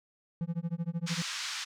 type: tone with tremolo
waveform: triangle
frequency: 168.8 Hz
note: E3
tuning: 41 cents sharp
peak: -26 dBFS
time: 0.41-1.22 s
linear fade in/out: 0 ms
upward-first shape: sine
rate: 13 Hz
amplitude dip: 100%
type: band-pass noise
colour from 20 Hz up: white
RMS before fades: -37 dBFS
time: 1.06-1.65 s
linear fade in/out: 20 ms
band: 1100 to 6200 Hz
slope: 24 dB/octave
effects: none